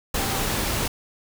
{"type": "tone in noise", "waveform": "sine", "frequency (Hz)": 780, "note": "G5", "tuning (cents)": -9, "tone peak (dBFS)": -33, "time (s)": [0.19, 0.42], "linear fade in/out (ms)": 5, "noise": "pink", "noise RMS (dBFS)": -25, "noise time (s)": [0.14, 0.88], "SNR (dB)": -11, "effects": []}